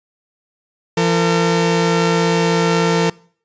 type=tone pair together; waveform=sawtooth; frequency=170 / 453.8 Hz; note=F3 / A#4; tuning=-46 / -47 cents; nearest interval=octave + perfect fourth; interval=1699 cents; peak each=-12 dBFS; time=0.97-3.1 s; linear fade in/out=5 ms; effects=noise-tail reverb RT60 0.5 s tail -23 dB re dry + resampled to 16000 Hz